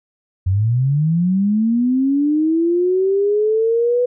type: linear sweep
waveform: sine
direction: up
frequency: 89 to 497 Hz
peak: -13 dBFS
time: 0.46-4.06 s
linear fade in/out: 10 ms
effects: none